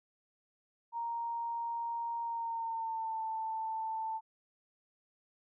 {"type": "tone with pitch glide", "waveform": "sine", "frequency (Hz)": [932.3, 886.6], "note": ["A#5", "A5"], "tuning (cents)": [0, 13], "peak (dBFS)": -34, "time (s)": [0.92, 4.21], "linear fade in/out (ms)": 50, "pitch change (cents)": -87, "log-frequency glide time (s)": [2.22, 3.22], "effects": []}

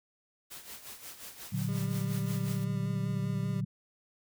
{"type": "noise with tremolo", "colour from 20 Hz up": "white", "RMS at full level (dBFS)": -44, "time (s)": [0.5, 2.65], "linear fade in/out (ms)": 20, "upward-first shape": "sine", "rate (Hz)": 5.6, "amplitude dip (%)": 65}
{"type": "chord", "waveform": "sine", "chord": "Bb augmented", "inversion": "none", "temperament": "equal", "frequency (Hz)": [116.54, 146.83, 185], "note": ["Bb2", "D3", "F#3"], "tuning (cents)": [0, 0, 0], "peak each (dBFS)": -34, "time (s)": [1.52, 3.65], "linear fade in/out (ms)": 10}
{"type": "tone with vibrato", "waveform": "25% pulse", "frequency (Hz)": 200, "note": "G3", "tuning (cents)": 35, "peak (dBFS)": -38, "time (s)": [1.68, 3.61], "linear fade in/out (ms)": 10, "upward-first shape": "square", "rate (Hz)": 5.1, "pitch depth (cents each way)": 16}
{"effects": []}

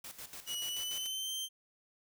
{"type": "noise with tremolo", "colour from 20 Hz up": "white", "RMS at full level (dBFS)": -46, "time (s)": [0.04, 1.07], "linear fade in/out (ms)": 5, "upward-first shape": "square", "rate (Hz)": 6.9, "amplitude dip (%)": 70}
{"type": "tone with pitch glide", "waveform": "sawtooth", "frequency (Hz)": [2924, 3134], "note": ["F#7", "G7"], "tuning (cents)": [-21, -1], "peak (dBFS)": -33, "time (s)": [0.46, 1.49], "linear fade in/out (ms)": 50, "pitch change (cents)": 120, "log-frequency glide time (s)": [0.6, 1.32]}
{"effects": []}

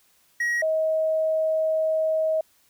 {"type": "tone pair in turn", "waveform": ["triangle", "sine"], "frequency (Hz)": [1900, 634], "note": ["A#6", "D#5"], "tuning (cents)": [33, 32], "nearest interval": "octave + perfect fifth", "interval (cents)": 1901, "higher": "first", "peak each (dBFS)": -20, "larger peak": "neither", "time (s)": [[0.4, 0.62], [0.62, 2.41]], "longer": "second", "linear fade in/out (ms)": 5, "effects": ["white hiss -62 dBFS RMS until 2.69 s"]}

